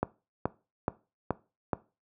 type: click train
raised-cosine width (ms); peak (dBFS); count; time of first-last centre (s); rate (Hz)
1; -12; 5; 0.03-1.732; 2.35
effects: noise-tail reverb RT60 0.3 s tail -19 dB re dry + high-pass 80 Hz 12 dB/octave